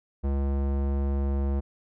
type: tone with low-pass filter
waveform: square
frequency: 69.2 Hz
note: C#2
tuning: 2 cents flat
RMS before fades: -26 dBFS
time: 0.23-1.61 s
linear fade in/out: 20 ms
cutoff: 730 Hz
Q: 0.66
effects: none